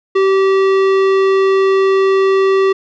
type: tone with tanh clipping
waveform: sine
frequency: 386.3 Hz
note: G4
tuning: 25 cents flat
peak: -11 dBFS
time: 0.15-2.73 s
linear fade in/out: 10 ms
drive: 16 dB
effects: none